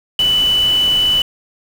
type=tone in noise; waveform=sine; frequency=2981 Hz; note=F#7; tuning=12 cents sharp; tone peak=-11 dBFS; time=0.19-1.22 s; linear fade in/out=2 ms; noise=pink; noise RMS=-28 dBFS; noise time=0.19-1.22 s; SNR=+14 dB; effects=none